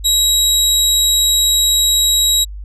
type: tone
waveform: 25% pulse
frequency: 3844 Hz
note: B7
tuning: 48 cents flat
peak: -7 dBFS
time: 0.04-2.45 s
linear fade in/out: 20 ms
effects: added 50 Hz sine -26 dBFS peak until 2.64 s + resampled to 32000 Hz